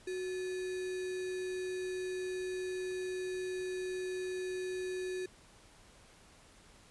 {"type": "tone with sample-and-hold", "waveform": "sine", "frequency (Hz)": 368.7, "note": "F#4", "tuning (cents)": -6, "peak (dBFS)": -35, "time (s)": [0.07, 5.26], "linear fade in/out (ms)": 5, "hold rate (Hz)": 2100, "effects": ["pink hiss -60 dBFS RMS until 6.9 s", "resampled to 24000 Hz"]}